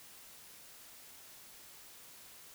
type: silence
effects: white hiss -55 dBFS RMS until 2.54 s